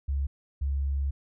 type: tone pair in turn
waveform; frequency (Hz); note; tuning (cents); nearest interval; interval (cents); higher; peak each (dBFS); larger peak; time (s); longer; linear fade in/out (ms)
sine; 69.3 / 69.3; C#2 / C#2; 0 / 0; unison; 0; neither; -25; neither; 0.08-0.27 / 0.61-1.11; second; 10
effects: none